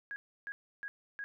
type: tone bursts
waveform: sine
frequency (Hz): 1648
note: G#6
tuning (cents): -14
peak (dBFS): -38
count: 4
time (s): 0.11-1.24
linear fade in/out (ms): 0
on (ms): 50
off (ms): 310
effects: none